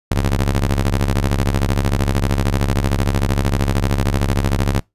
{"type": "ring-modulated tone", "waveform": "sawtooth", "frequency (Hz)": 69.3, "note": "C#2", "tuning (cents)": 0, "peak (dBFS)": -8, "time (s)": [0.11, 4.8], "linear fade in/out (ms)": 5, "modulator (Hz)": 28.1, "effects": ["noise-tail reverb RT60 0.2 s tail -25 dB re dry", "resampled to 32000 Hz"]}